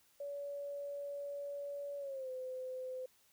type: tone with pitch glide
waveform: sine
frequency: 569 to 512.8 Hz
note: C#5 to C5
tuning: +45 to -35 cents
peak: -40 dBFS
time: 0.2-3.06 s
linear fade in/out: 5 ms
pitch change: -180 cents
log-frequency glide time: 1.98-2.3 s
effects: white hiss -70 dBFS RMS until 3.32 s